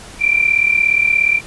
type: tone pair together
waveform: sine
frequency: 2340 / 2377 Hz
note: D7 / D7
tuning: -7 / +20 cents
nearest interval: unison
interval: 27 cents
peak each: -14 dBFS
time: 0.19-1.41 s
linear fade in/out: 50 ms
effects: pink hiss -36 dBFS RMS until 1.46 s + resampled to 24000 Hz